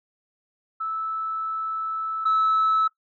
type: tone pair in turn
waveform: sine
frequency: 1311 / 1303.7 Hz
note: E6 / E6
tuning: -10 / -20 cents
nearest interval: unison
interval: 10 cents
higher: first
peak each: -25 / -16 dBFS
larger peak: second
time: 0.8-2.25 / 2.25-2.88 s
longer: first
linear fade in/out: 10 ms
effects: noise-tail reverb RT60 0.1 s tail -20 dB re dry + tanh soft clip ceiling -15 dBFS

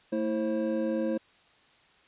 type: tone cluster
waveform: triangle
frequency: 223.6 / 327.3 / 532 Hz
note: A3 / E4 / C5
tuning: +28 / -12 / +29 cents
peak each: -29 dBFS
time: 0.12-1.18 s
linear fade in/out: 10 ms
effects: white hiss -61 dBFS RMS until 2.07 s + resampled to 8000 Hz

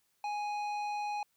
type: tone with tanh clipping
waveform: sine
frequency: 830.6 Hz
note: G#5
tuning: in tune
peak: -35 dBFS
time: 0.24-1.23 s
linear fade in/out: 2 ms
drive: 12 dB
effects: white hiss -75 dBFS RMS until 1.36 s

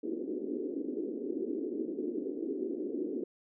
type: band-pass noise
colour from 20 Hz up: white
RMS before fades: -36 dBFS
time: 0.03-3.24 s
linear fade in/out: 5 ms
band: 250 to 410 Hz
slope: 48 dB/octave
effects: none

